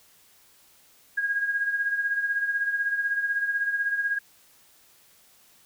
sine tone with tremolo, 1636 Hz, G#6, 26 cents flat, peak -21 dBFS, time 1.17-4.19 s, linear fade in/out 10 ms, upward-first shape sine, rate 16 Hz, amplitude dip 60%, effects white hiss -58 dBFS RMS until 5.65 s

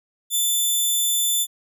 10% pulse tone, 3520 Hz, A7, in tune, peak -11 dBFS, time 0.3-1.47 s, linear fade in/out 50 ms, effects none

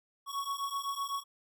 square beating tone pair, 1108.7 / 1116.6 Hz, C#6 / C#6, 0 / +12 cents, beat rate 7.9 Hz, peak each -38 / -37 dBFS, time 0.26-1.24 s, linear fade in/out 50 ms, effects none

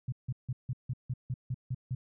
sine tone bursts, 126.4 Hz, B2, 41 cents sharp, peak -30 dBFS, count 10, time 0.08-1.95 s, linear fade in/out 5 ms, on 43 ms, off 160 ms, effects none

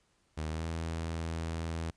sawtooth tone with pitch glide, 78.1 to 81.98 Hz, D#2 to E2, +7 to -9 cents, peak -30 dBFS, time 0.37-1.91 s, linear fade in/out 10 ms, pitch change +84 cents, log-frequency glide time 0.49-0.66 s, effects pink hiss -72 dBFS RMS until 1.96 s + resampled to 22050 Hz

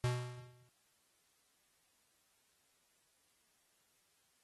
square tone with exponential decay, 123.47 Hz, B2, in tune, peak -30 dBFS, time 0.04-0.69 s, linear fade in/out 0 ms, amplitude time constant 140 ms, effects white hiss -75 dBFS RMS until 4.43 s + AAC 32 kbps

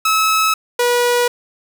sawtooth tone pair in turn, 1295 / 485.1 Hz, E6 / B4, -31 / -31 cents, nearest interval octave + perfect fourth, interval 1700 cents, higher first, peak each -9 dBFS, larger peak neither, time 0.05-0.54 / 0.79-1.28 s, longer neither, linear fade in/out 5 ms, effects 7-bit

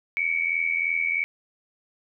sine tone pair together, 2222 / 2305 Hz, C#7 / D7, +4 / -33 cents, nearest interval minor second, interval 63 cents, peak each -25 dBFS, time 0.17-1.24 s, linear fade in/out 0 ms, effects none

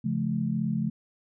sine chord, Db augmented, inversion none, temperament just, 138.59 / 173.24 / 216.5 Hz, Db3 / F3 / A3, 0 / -14 / -28 cents, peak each -31 / -30 / -28 dBFS, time 0.04-0.9 s, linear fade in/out 10 ms, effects none

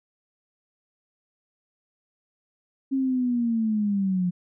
sine linear sweep, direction down, 271.7 to 175.6 Hz, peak -21 dBFS, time 2.91-4.31 s, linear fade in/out 20 ms, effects none

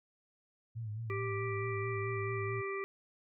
sine tone with vibrato, 110 Hz, A2, in tune, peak -37 dBFS, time 0.75-2.62 s, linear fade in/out 20 ms, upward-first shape sine, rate 4.6 Hz, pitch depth 83 cents each way
harmonic tone, 392 Hz, G4, in tune, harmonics 1 / 3 / 5 / 6, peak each -37 / -42 / -44 / -45 dBFS, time 1.1-2.84 s, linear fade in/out 0 ms
effects none

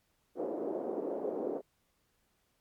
white band-pass noise, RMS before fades -36 dBFS, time 0.35-1.62 s, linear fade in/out 50 ms, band 300 to 520 Hz, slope 24 dB/octave, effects pink hiss -75 dBFS RMS until 2.6 s + MP3 96 kbps

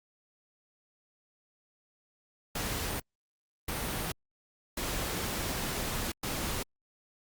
pink noise bursts at uneven times, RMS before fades -34 dBFS, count 4, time 2.55-3 / 3.68-4.12 / 4.77-6.12 / 6.23-6.63 s, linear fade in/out 5 ms, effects Opus 48 kbps

